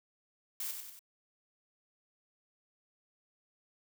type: noise with echo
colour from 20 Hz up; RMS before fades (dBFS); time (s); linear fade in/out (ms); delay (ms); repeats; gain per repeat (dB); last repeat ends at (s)
blue; -38; 0.6-0.71; 2; 94; 3; -5; 0.992
effects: none